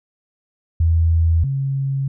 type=tone pair in turn; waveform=sine; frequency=82.41 / 136.37 Hz; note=E2 / C#3; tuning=0 / -28 cents; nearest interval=major sixth; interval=872 cents; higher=second; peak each=-12 / -18 dBFS; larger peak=first; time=0.8-1.44 / 1.44-2.08 s; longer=neither; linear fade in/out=5 ms; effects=none